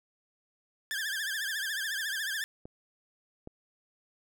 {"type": "tone with vibrato", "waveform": "sawtooth", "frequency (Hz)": 1672, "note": "G#6", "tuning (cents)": 11, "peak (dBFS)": -28, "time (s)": [0.91, 2.44], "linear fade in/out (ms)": 0, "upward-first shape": "triangle", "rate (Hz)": 14, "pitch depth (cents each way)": 150}
{"type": "clicks", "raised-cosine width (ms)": 2, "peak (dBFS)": [-31, -29], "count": 2, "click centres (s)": [2.655, 3.474]}
{"effects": []}